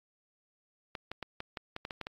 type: clicks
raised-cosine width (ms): 0.3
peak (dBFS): -22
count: 10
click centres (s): 0.952 / 1.116 / 1.227 / 1.404 / 1.572 / 1.764 / 1.851 / 1.908 / 2.013 / 2.069
effects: AAC 64 kbps